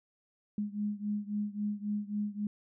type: beating tone pair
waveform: sine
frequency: 206.3 / 210 Hz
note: G#3 / G#3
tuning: -11 / +19 cents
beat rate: 3.7 Hz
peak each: -34 / -36 dBFS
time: 0.58-2.47 s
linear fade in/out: 2 ms
effects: none